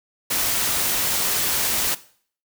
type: noise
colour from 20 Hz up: white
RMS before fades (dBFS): -22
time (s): 0.3-1.95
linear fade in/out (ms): 10
effects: noise-tail reverb RT60 0.5 s tail -17 dB re dry